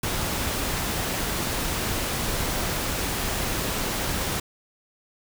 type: noise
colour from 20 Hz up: pink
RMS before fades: -27 dBFS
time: 0.03-4.4 s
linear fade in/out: 5 ms
effects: none